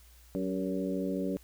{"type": "harmonic tone with a mistuned harmonic", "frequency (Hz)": 94, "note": "F#2", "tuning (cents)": 28, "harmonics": [2, 3, 4, 5, 6], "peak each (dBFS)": [-34, -34, -38, -39, -39], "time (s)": [0.35, 1.37], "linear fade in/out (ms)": 0, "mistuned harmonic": 4, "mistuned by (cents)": 45, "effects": ["added 60 Hz sine -55 dBFS peak until 1.43 s", "white hiss -61 dBFS RMS until 1.43 s"]}